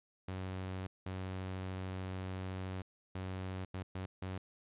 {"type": "tone bursts at uneven times", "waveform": "sawtooth", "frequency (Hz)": 93.6, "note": "F#2", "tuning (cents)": 20, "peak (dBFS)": -35, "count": 6, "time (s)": [[0.28, 0.87], [1.06, 2.82], [3.15, 3.65], [3.74, 3.83], [3.95, 4.06], [4.22, 4.38]], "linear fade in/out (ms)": 5, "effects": ["resampled to 8000 Hz"]}